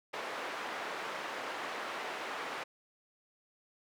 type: band-pass noise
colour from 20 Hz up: white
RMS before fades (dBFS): -40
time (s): 0.13-2.64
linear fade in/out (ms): 10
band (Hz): 370 to 1700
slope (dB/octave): 12
effects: none